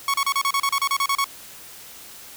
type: tone bursts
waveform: sawtooth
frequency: 1109 Hz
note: C#6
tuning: in tune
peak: -15 dBFS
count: 13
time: 0.08-1.243 s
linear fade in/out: 2 ms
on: 59 ms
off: 33 ms
effects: white hiss -42 dBFS RMS until 2.36 s